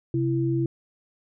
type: tone pair together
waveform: sine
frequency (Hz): 132.2 / 333.5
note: C3 / E4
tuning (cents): +18 / +20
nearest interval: octave + major third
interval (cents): 1602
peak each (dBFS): -24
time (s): 0.14-0.66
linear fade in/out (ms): 2
effects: none